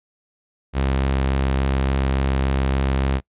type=tone with vibrato; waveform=sawtooth; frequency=67 Hz; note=C2; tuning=42 cents sharp; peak=-14 dBFS; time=0.73-3.21 s; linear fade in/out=50 ms; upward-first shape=sine; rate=3.5 Hz; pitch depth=10 cents each way; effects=noise-tail reverb RT60 0.1 s tail -24 dB re dry + resampled to 8000 Hz